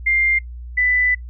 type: tone pair in turn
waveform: sine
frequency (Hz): 2100 / 1991.7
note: C7 / B6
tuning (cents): +6 / +14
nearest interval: minor second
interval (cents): 92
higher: first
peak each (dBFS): -14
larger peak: neither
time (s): 0.06-0.39 / 0.77-1.15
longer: second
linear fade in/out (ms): 10
effects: noise-tail reverb RT60 0.1 s tail -22 dB re dry + added 60 Hz sine -30 dBFS peak until 1.29 s